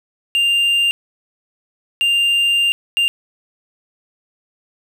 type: tone bursts at uneven times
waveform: triangle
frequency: 2794 Hz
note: F7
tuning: in tune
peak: -11 dBFS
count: 3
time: 0.35-0.91 / 2.01-2.72 / 2.97-3.08 s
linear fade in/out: 0 ms
effects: none